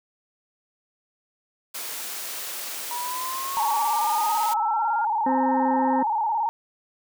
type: high-pass noise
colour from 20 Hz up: white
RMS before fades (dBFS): -33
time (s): 1.74-4.54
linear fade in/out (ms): 10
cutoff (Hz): 350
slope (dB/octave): 12
type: linear sweep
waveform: sine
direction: up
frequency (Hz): 956 to 1409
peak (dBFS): -29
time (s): 2.91-5.05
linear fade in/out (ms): 2
type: tone with vibrato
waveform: sine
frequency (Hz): 880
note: A5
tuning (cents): 0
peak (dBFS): -21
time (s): 3.57-6.49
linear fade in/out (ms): 0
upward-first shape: square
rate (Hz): 18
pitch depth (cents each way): 78
type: harmonic tone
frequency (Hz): 261.6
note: C4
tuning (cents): 0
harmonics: 1 / 2 / 4 / 5 / 6 / 7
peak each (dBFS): -23 / -28 / -39 / -43 / -44 / -40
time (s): 5.26-6.03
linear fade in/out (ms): 5
effects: none